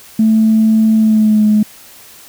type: tone with pitch glide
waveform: sine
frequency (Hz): 220 to 212.3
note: A3 to G#3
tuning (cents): 0 to +38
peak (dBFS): -6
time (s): 0.19-1.63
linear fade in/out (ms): 5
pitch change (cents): -62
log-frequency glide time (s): 0.96-1.45
effects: tanh soft clip ceiling -2 dBFS + white hiss -39 dBFS RMS until 2.28 s